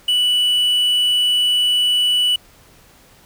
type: tone with quantisation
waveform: triangle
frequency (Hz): 2960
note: F#7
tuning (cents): 0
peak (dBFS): -12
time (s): 0.08-2.36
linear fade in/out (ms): 5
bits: 6
effects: pink hiss -49 dBFS RMS until 3.25 s